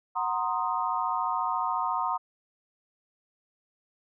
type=chord; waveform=sine; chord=C half-diminished seventh; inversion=second; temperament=equal; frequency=740 / 932.3 / 1046.5 / 1244.5 Hz; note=Gb5 / Bb5 / C6 / Eb6; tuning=0 / 0 / 0 / 0 cents; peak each=-33 / -30 / -31 / -32 dBFS; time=0.15-2.18 s; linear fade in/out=20 ms; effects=none